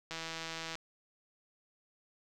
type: click train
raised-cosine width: 0.2 ms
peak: -23 dBFS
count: 106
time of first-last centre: 0.11-0.754 s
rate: 163 Hz
effects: none